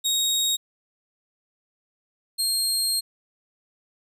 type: tone pair in turn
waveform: 25% pulse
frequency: 3760 / 4220 Hz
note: A#7 / C8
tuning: +14 / +14 cents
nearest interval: major second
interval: 200 cents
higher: second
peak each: -17 dBFS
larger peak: neither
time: 0.04-0.57 / 2.38-3.01 s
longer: second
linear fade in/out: 20 ms
effects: none